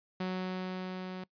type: tone with level ramp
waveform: sawtooth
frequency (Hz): 185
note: F#3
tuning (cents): 0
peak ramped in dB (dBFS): -28 to -35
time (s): 0.2-1.24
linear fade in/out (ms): 5
effects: noise-tail reverb RT60 0.1 s tail -23 dB re dry + resampled to 11025 Hz